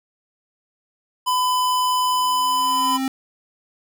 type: tone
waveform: square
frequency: 1005 Hz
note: B5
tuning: 30 cents sharp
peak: -18 dBFS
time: 1.26-2.98 s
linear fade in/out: 20 ms
type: tone with exponential growth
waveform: square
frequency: 265.1 Hz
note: C4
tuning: 23 cents sharp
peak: -20 dBFS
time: 2.02-3.08 s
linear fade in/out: 2 ms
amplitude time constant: 230 ms
effects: none